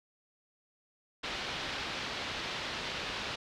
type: low-pass noise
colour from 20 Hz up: white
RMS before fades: -38 dBFS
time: 1.23-3.36 s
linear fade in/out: 10 ms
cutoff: 4200 Hz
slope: 24 dB/octave
effects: none